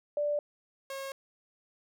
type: tone pair in turn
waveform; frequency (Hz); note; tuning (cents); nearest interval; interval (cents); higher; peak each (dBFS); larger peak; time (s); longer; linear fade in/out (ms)
sine / sawtooth; 587.3 / 543; D5 / C#5; 0 / -36; minor second; 136; first; -27 / -33; first; 0.17-0.39 / 0.9-1.12; neither; 2
effects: none